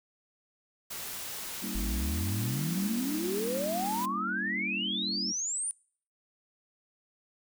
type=noise; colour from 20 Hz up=white; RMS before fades=-39 dBFS; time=0.9-4.06 s; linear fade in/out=10 ms
type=chord; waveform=sine; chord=G diminished seventh; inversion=none; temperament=equal; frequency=196 / 233.1 / 277.2 / 329.6 Hz; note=G3 / Bb3 / Db4 / Fb4; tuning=0 / 0 / 0 / 0 cents; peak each=-38 / -40 / -43 / -43 dBFS; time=1.62-5.32 s; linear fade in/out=10 ms
type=exponential sweep; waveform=sine; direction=up; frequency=46.35 to 9590 Hz; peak=-30 dBFS; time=1.75-5.71 s; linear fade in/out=0 ms
effects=noise-tail reverb RT60 0.5 s tail -24 dB re dry